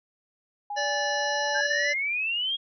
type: tone with pitch glide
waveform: sine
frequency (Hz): 823 to 852.5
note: G#5 to G#5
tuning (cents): -16 to +45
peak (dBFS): -30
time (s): 0.7-1.61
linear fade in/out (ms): 5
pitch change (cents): +61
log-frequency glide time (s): 1.09-1.46
type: harmonic tone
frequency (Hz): 581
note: D5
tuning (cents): -19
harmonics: 1 / 3 / 5 / 7 / 9 / 10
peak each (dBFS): -30 / -29 / -37 / -36 / -37 / -38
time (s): 0.76-1.94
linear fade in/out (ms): 20
type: exponential sweep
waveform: sine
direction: up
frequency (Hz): 1568 to 3305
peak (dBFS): -25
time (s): 1.54-2.57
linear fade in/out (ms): 20
effects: none